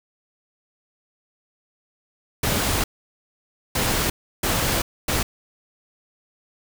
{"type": "noise bursts at uneven times", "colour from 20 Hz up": "pink", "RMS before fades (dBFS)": -22, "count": 4, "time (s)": [[2.43, 2.84], [3.75, 4.1], [4.43, 4.82], [5.08, 5.23]], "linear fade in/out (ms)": 5, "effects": []}